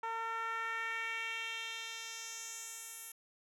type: tone with band-pass filter sweep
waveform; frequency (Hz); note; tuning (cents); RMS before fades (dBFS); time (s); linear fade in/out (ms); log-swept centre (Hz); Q
10% pulse; 453.7; A#4; -47; -41; 0.03-3.12; 5; 960 to 11000; 2
effects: none